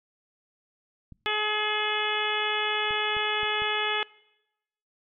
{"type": "clicks", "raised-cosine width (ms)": 5, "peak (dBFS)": -33, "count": 5, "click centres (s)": [1.123, 2.908, 3.167, 3.432, 3.62]}
{"type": "harmonic tone", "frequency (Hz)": 424.1, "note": "G#4", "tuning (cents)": 36, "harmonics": [1, 2, 3, 4, 5, 6, 7, 8], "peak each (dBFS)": [-33, -33, -33, -33, -33, -33, -33, -33], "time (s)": [1.26, 4.03], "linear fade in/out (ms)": 0}
{"effects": ["noise-tail reverb RT60 0.9 s tail -22 dB re dry"]}